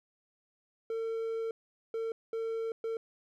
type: tone bursts at uneven times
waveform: triangle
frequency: 451.9 Hz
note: A4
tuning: 46 cents sharp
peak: -30 dBFS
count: 4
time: 0.9-1.51 / 1.94-2.12 / 2.33-2.72 / 2.84-2.97 s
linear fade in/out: 2 ms
effects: none